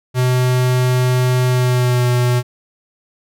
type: tone with pitch glide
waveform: square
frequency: 126.3 to 123.27 Hz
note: B2 to B2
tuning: +39 to -3 cents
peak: -13 dBFS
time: 0.14-2.43 s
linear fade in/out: 50 ms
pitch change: -42 cents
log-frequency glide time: 1.47-2.08 s
effects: none